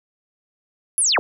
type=linear sweep; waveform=sine; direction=down; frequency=11175 to 253.2 Hz; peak=-15 dBFS; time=0.98-1.19 s; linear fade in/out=0 ms; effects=none